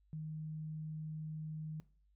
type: tone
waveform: sine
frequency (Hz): 155.56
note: D#3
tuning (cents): 0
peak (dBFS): -40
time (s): 0.13-1.8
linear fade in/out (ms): 0
effects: noise-tail reverb RT60 0.4 s tail -19 dB re dry + added 50 Hz sine -68 dBFS peak until 2.15 s